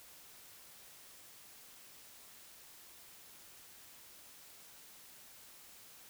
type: silence
effects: white hiss -57 dBFS RMS until 6.09 s